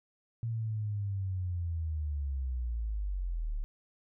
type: linear sweep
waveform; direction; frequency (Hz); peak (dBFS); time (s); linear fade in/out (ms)
sine; down; 116.4 to 34.65; -31; 0.43-3.64; 0
effects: none